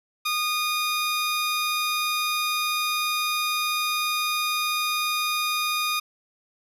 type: tone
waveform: 15% pulse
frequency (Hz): 1227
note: D#6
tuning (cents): -25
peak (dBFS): -17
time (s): 0.25-6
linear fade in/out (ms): 10
effects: resampled to 32000 Hz